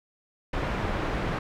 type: low-pass noise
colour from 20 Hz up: pink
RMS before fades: -29 dBFS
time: 0.53-1.39 s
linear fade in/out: 5 ms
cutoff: 2000 Hz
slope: 12 dB/octave
effects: none